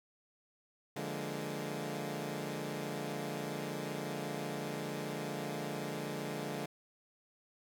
15% pulse chord, Bb dominant seventh, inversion first, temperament equal, 146.83 / 174.61 / 207.7 / 233.1 Hz, D3 / F3 / Ab3 / Bb3, 0 / 0 / 0 / 0 cents, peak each -35 / -38 / -36 / -40 dBFS, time 0.96-6.66 s, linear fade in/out 5 ms, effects none

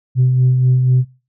sine tone with tremolo, 127.6 Hz, C3, 43 cents flat, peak -7 dBFS, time 0.15-1.05 s, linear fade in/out 50 ms, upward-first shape sine, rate 4.1 Hz, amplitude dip 40%, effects noise-tail reverb RT60 0.3 s tail -19 dB re dry + tanh soft clip ceiling -6 dBFS

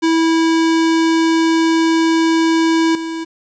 square tone with level steps, 326.6 Hz, E4, 16 cents flat, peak -12 / -22 dBFS, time 0.02-3.25 s, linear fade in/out 20 ms, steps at 2.95 s, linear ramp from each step 2 ms, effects resampled to 16000 Hz + 8-bit

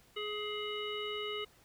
harmonic tone, 420 Hz, G#4, 19 cents sharp, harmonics 1 / 3 / 5 / 7 / 9, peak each -39 / -44 / -44 / -41 / -49 dBFS, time 0.16-1.45 s, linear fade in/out 10 ms, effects pink hiss -64 dBFS RMS until 1.64 s

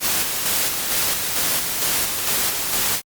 white noise with tremolo, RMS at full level -20 dBFS, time 0-3.02 s, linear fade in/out 50 ms, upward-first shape square, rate 2.2 Hz, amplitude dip 35%, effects Opus 48 kbps

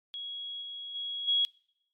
sine tone with level steps, 3322 Hz, G#7, in tune, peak -36 / -38 / -33 / -23 dBFS, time 0.14-1.45 s, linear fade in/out 0 ms, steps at 0.61 / 0.94 / 1.27 s, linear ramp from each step 20 ms, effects noise-tail reverb RT60 0.8 s tail -25 dB re dry + MP3 96 kbps

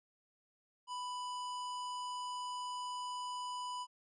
square tone, 992 Hz, B5, 7 cents sharp, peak -40 dBFS, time 0.87-3.87 s, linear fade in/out 50 ms, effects resampled to 22050 Hz

